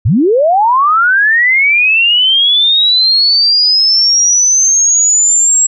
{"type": "linear sweep", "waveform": "sine", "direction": "up", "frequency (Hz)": [80.9, 7660], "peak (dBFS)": -6, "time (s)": [0.05, 5.67], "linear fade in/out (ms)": 10, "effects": []}